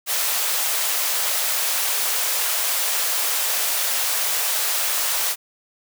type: high-pass noise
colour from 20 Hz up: white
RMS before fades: -22 dBFS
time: 0.06-5.36 s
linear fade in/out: 50 ms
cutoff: 500 Hz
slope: 24 dB/octave
effects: none